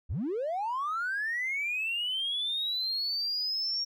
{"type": "linear sweep", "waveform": "triangle", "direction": "up", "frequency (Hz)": [46.29, 5588], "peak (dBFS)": -26, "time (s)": [0.09, 3.85], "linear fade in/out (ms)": 20, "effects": ["tanh soft clip ceiling -26 dBFS"]}